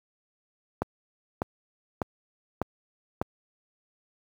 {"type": "click train", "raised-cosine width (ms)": 1, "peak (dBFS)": -12, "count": 5, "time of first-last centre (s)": [0.82, 3.215], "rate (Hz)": 1.67, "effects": ["high-pass 60 Hz 12 dB/octave", "8-bit"]}